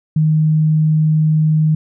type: tone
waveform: sine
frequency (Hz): 155.56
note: D#3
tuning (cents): 0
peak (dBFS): -10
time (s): 0.16-1.75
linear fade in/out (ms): 5
effects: none